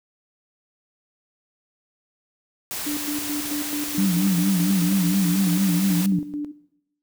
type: noise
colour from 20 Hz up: white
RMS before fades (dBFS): -30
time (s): 2.71-6.06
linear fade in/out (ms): 0
type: tone with tremolo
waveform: sine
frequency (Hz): 294.1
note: D4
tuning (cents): +3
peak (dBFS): -24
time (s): 2.86-6.52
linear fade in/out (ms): 10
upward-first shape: square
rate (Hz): 4.6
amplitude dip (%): 65
type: tone with vibrato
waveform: sine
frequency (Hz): 185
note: F#3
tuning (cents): 0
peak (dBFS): -18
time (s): 3.98-6.19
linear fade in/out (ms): 2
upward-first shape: sine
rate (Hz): 4.4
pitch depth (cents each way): 120
effects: noise-tail reverb RT60 0.8 s tail -18 dB re dry